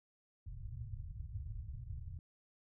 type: low-pass noise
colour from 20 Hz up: white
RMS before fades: -45 dBFS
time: 0.46-2.19 s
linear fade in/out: 2 ms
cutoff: 120 Hz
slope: 48 dB/octave
effects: none